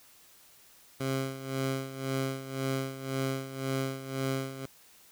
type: tone with tremolo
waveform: 15% pulse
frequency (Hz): 133.9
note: C3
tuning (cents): +40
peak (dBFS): -22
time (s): 1-4.66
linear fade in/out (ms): 5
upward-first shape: sine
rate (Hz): 1.9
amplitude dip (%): 75
effects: white hiss -58 dBFS RMS until 5.11 s